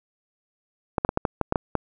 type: clicks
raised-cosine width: 1 ms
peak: -7 dBFS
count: 9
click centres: 0.982 / 1.049 / 1.091 / 1.174 / 1.252 / 1.413 / 1.524 / 1.558 / 1.753 s
effects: none